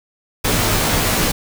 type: noise with comb filter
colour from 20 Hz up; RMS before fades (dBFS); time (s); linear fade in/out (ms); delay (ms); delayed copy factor
pink; -17; 0.44-1.32; 10; 15; -0.7
effects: none